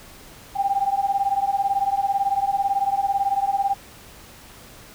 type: beating tone pair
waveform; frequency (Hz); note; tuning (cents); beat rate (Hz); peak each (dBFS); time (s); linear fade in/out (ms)
sine; 784 / 802; G5 / G5; 0 / +39; 18; -22; 0.55-3.75; 20
effects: pink hiss -45 dBFS RMS until 4.94 s